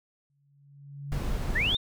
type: tone with exponential growth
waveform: sine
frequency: 141.4 Hz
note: C#3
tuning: 35 cents sharp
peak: -30 dBFS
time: 0.3-1.18 s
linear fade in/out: 0 ms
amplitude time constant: 190 ms
type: noise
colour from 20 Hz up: brown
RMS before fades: -30 dBFS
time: 1.12-1.75 s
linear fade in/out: 0 ms
type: linear sweep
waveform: sine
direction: up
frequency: 1664 to 3749 Hz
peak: -24 dBFS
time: 1.55-1.77 s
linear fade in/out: 10 ms
effects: none